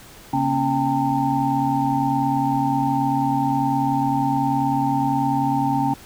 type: tone cluster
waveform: sine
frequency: 137.2 / 237.3 / 276 / 797 / 907 Hz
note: C#3 / A#3 / C#4 / G5 / A#5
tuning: -17 / +31 / -7 / +28 / -48 cents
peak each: -26 / -29 / -22 / -23 / -24 dBFS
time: 0.33-5.94 s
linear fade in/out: 5 ms
effects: pink hiss -44 dBFS RMS until 6.05 s